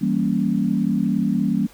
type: chord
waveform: sine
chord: E diminished seventh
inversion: none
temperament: equal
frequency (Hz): 164.81 / 196 / 233.1 / 277.2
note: E3 / G3 / Bb3 / Db4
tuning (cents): 0 / 0 / 0 / 0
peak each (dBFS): -26 / -21 / -22 / -25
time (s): 0.01-1.67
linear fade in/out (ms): 10
effects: pink hiss -49 dBFS RMS until 1.73 s